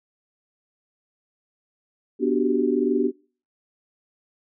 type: chord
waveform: sine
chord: G major seventh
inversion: first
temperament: equal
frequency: 246.9 / 293.7 / 370 / 392 Hz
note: B3 / D4 / F#4 / G4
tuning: 0 / 0 / 0 / 0 cents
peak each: -24 dBFS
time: 2.19-3.12 s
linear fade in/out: 50 ms
effects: noise-tail reverb RT60 0.4 s tail -24 dB re dry